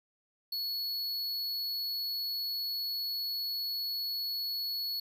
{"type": "tone", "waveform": "square", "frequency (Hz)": 4385, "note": "C#8", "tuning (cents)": -20, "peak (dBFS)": -33, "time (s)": [0.52, 5], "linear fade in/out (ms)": 5, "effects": ["11-bit"]}